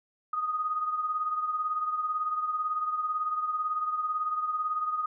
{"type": "beating tone pair", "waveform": "sine", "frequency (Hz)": [1242, 1260], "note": ["D#6", "D#6"], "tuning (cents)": [-3, 21], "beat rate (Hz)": 18, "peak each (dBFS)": [-28, -36], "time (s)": [0.33, 5.06], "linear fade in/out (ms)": 5, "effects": []}